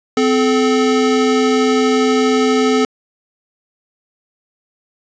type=tone pair together; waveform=square; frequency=256.9 / 432.3 Hz; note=C4 / A4; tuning=-32 / -31 cents; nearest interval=major sixth; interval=901 cents; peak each=-15 dBFS; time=0.17-2.85 s; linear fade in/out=2 ms; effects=resampled to 16000 Hz + 7-bit